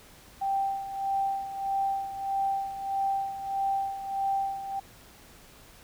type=tone with tremolo; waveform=sine; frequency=784 Hz; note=G5; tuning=in tune; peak=-24 dBFS; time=0.41-4.8 s; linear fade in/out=10 ms; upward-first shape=sine; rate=1.6 Hz; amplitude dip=70%; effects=pink hiss -53 dBFS RMS until 5.83 s